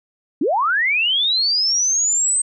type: linear sweep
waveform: sine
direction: up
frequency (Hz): 240 to 8330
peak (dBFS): -15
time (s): 0.41-2.42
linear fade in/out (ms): 5
effects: none